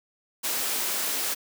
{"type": "high-pass noise", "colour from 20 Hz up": "white", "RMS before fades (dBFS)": -28, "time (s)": [0.43, 1.35], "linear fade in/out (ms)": 20, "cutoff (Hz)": 200, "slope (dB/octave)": 24, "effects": []}